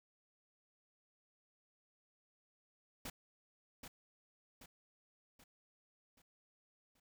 pink noise with echo, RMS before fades -45 dBFS, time 3.05-3.1 s, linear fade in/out 5 ms, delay 780 ms, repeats 5, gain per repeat -6 dB, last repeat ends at 7 s, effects none

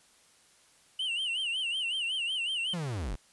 triangle tone with vibrato, 2923 Hz, F#7, 22 cents flat, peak -28 dBFS, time 0.99-2.74 s, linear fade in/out 5 ms, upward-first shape sine, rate 5.4 Hz, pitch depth 140 cents each way
45% pulse linear sweep, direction down, 185 to 32.08 Hz, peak -32 dBFS, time 2.73-3.16 s, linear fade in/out 10 ms
effects white hiss -62 dBFS RMS until 3.32 s + resampled to 24000 Hz

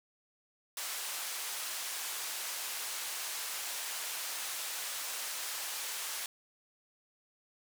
white band-pass noise, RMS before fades -39 dBFS, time 0.77-6.26 s, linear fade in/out 2 ms, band 680 to 12000 Hz, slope 12 dB/octave, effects none

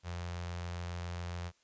sawtooth tone with notch filter, 87.31 Hz, F2, in tune, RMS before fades -40 dBFS, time 0.03-1.52 s, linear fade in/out 50 ms, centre 280 Hz, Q 0.75, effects white hiss -71 dBFS RMS until 1.63 s + resampled to 16000 Hz

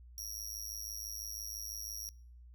sawtooth tone with amplitude modulation, 5660 Hz, F8, 22 cents sharp, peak -34 dBFS, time 0.18-2.09 s, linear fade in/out 0 ms, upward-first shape sine, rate 106 Hz, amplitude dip 100%, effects noise-tail reverb RT60 0.5 s tail -24 dB re dry + added 60 Hz sine -52 dBFS peak until 2.54 s

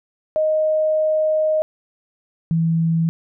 sine tone pair in turn, 622.3 / 164.3 Hz, D#5 / E3, 0 / -5 cents, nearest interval octave + major seventh, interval 2305 cents, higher first, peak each -15 dBFS, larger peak neither, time 0.36-1.62 / 2.51-3.09 s, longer first, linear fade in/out 0 ms, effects none

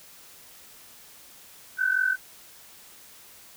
sine tone pair together, 1497 / 1541.8 Hz, F#6 / G6, +20 / -29 cents, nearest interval minor second, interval 51 cents, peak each -24 dBFS, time 1.77-2.17 s, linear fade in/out 50 ms, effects white hiss -50 dBFS RMS until 3.56 s

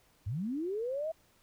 sine linear sweep, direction up, 85.9 to 659.3 Hz, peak -32 dBFS, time 0.26-1.12 s, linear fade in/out 10 ms, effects pink hiss -67 dBFS RMS until 1.42 s

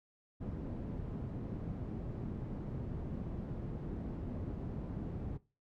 white low-pass noise, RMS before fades -41 dBFS, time 0.4-5.38 s, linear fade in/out 20 ms, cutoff 210 Hz, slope 12 dB/octave, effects noise-tail reverb RT60 0.3 s tail -19 dB re dry

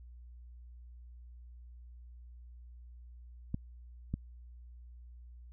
clicks, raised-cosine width 5 ms, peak -21 dBFS, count 2, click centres 3.544 / 4.14 s, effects added 60 Hz sine -49 dBFS peak until 5.52 s

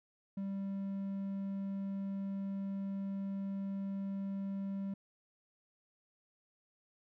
triangle tone, 196 Hz, G3, in tune, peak -34 dBFS, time 0.37-4.94 s, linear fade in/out 5 ms, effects none

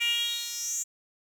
10% pulse tone with high-pass filter sweep, 471.6 Hz, A#4, 20 cents sharp, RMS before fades -30 dBFS, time 0-0.84 s, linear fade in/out 20 ms, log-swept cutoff 2500 to 7200 Hz, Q 7, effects none

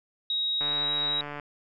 sine tone with pitch glide, 3800 to 3826 Hz, A#7 to A#7, +33 to +44 cents, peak -25 dBFS, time 0.3-1.21 s, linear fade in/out 2 ms, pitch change +11 cents, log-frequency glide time 0.66-0.74 s
click train, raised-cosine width 0.5 ms, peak -22 dBFS, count 116, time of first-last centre 0.61-1.398 s, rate 146 Hz
effects none

